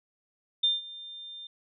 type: tone with ADSR envelope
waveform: sine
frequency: 3600 Hz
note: A7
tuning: 39 cents sharp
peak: -20 dBFS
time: 0.63-1.47 s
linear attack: 10 ms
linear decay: 170 ms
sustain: -20 dB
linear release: 3 ms
effects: none